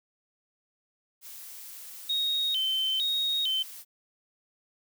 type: noise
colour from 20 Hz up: blue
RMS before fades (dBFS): -44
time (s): 1.21-3.85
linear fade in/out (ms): 50
type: tone with vibrato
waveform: sine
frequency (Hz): 3400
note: G#7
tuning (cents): +40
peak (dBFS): -25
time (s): 2.09-3.63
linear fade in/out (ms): 10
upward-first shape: square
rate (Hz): 1.1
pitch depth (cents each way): 170
effects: none